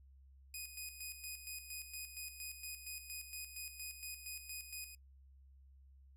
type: tone with tremolo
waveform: 10% pulse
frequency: 2494 Hz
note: D#7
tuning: 3 cents sharp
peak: -35 dBFS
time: 0.54-4.95 s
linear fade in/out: 2 ms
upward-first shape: square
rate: 4.3 Hz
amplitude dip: 60%
effects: noise-tail reverb RT60 0.1 s tail -23 dB re dry + added 67 Hz sine -59 dBFS peak until 6.16 s